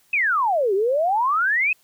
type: exponential two-way sweep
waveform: sine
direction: down then up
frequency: 2616 to 373.4 to 2616 Hz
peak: -17 dBFS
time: 0.13-1.73 s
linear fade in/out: 5 ms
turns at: 0.74 s
effects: white hiss -60 dBFS RMS until 1.83 s